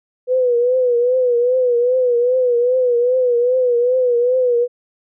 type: tone with vibrato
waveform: sine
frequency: 494.3 Hz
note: B4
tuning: 1 cent sharp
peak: -12 dBFS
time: 0.27-4.68 s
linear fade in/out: 50 ms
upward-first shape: triangle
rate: 2.5 Hz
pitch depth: 86 cents each way
effects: none